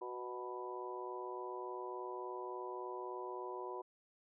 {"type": "harmonic tone with a mistuned harmonic", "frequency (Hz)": 123.47, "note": "B2", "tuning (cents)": 0, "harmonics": [3, 4, 5, 6, 7, 8], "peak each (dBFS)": [-45, -50, -53, -53, -54, -46], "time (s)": [0.01, 3.82], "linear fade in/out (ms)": 10, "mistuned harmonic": 7, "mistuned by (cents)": 32, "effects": []}